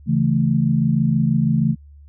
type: chord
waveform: sine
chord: A major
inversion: first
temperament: equal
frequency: 138.59 / 164.81 / 220 Hz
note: C#3 / E3 / A3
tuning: 0 / 0 / 0 cents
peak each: -19 dBFS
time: 0.06-1.76 s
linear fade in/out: 50 ms
effects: added 72 Hz sine -41 dBFS peak until 2.08 s